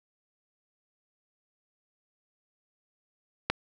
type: click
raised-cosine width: 0.3 ms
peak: -8 dBFS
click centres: 3.5 s
effects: none